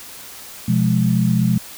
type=chord; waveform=sine; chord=F diminished; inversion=second; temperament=just; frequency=125.72 / 174.61 / 209.5 Hz; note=Cb3 / F3 / Ab3; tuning=+31 / 0 / +15 cents; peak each=-18 dBFS; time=0.68-1.58 s; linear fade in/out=5 ms; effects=white hiss -37 dBFS RMS until 1.77 s